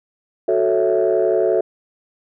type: chord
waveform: sine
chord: F# minor seventh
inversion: none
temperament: equal with one note detuned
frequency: 368.7 / 440 / 554.4 / 659.3 Hz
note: F#4 / A4 / C#5 / E5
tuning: -6 / 0 / 0 / 0 cents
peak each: -18 / -18 / -21 / -19 dBFS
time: 0.48-1.61 s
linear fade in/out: 5 ms
effects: tanh soft clip ceiling -7 dBFS